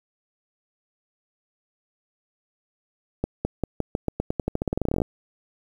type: accelerating click train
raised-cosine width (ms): 2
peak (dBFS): -10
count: 24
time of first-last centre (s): 3.24-5.018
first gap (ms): 210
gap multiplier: 0.89
effects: 8-bit